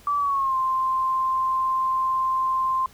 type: tone with pitch glide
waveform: sine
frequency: 1155 to 1047 Hz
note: D6 to C6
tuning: -29 to +1 cents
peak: -20 dBFS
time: 0.07-2.86 s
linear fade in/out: 2 ms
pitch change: -170 cents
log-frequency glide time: 0.18-0.56 s
effects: added 73 Hz sine -55 dBFS peak until 2.93 s + pink hiss -52 dBFS RMS until 2.93 s